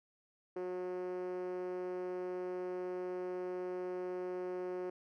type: tone with band-pass filter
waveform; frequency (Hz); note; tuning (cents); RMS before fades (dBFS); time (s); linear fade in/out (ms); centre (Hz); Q
5% pulse; 181.6; F#3; -32; -40; 0.56-4.9; 5; 400; 5.5
effects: none